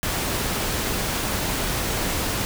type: noise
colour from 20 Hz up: pink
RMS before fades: -25 dBFS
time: 0.03-2.45 s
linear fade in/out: 0 ms
effects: none